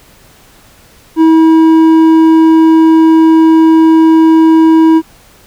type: tone with hard clipping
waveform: sine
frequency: 322.1 Hz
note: E4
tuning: 40 cents flat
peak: -4 dBFS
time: 1.16-5.02 s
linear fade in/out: 50 ms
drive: 6 dB
effects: pink hiss -42 dBFS RMS until 5.46 s